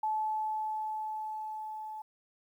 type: tone with level ramp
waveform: sine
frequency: 865 Hz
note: A5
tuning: 30 cents flat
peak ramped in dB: -28 to -39 dBFS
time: 0.03-2.02 s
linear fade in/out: 5 ms
effects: 11-bit